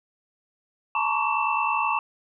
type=tone cluster; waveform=sine; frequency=870 / 939 / 1097 / 1147 / 2668 Hz; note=A5 / A#5 / C#6 / D6 / E7; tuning=-20 / +12 / -18 / -41 / +20 cents; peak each=-28 dBFS; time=0.95-1.99 s; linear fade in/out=2 ms; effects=none